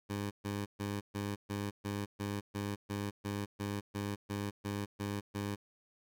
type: tone bursts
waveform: 15% pulse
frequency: 101.5 Hz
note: G#2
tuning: 39 cents flat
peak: -29 dBFS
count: 16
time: 0.09-5.56 s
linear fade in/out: 20 ms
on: 220 ms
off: 130 ms
effects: none